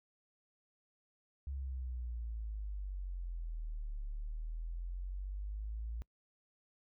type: exponential two-way sweep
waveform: sine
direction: down then up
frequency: 69.3 to 35.74 to 57.4 Hz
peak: -38 dBFS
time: 1.47-6.02 s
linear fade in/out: 0 ms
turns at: 4.02 s
effects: noise-tail reverb RT60 0.1 s tail -24 dB re dry